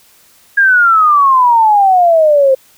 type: exponential sweep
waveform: sine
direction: down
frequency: 1641 to 521 Hz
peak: -5 dBFS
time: 0.57-2.55 s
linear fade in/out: 10 ms
effects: white hiss -47 dBFS RMS until 2.77 s